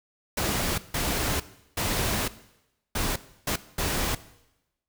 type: noise bursts at uneven times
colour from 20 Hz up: pink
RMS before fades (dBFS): -27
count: 6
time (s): 0.37-0.78 / 0.94-1.4 / 1.77-2.28 / 2.95-3.16 / 3.47-3.56 / 3.78-4.15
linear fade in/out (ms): 5
effects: noise-tail reverb RT60 0.9 s tail -17 dB re dry